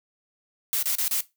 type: noise bursts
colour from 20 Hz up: blue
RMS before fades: -25 dBFS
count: 4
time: 0.73-1.207 s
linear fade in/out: 0 ms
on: 96 ms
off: 31 ms
effects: noise-tail reverb RT60 0.2 s tail -17 dB re dry